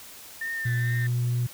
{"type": "tone with vibrato", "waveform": "sine", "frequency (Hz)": 1799, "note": "A6", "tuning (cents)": 38, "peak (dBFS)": -28, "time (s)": [0.41, 1.07], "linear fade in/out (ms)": 5, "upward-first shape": "triangle", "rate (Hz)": 2.3, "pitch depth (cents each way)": 41}
{"type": "tone with pitch glide", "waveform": "sine", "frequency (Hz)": [119.7, 121.44], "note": ["A#2", "B2"], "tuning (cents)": [46, -29], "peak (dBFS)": -21, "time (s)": [0.65, 1.47], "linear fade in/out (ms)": 10, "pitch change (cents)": 25, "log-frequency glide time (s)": [0.97, 1.09]}
{"effects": ["tanh soft clip ceiling -20 dBFS", "white hiss -45 dBFS RMS until 1.53 s"]}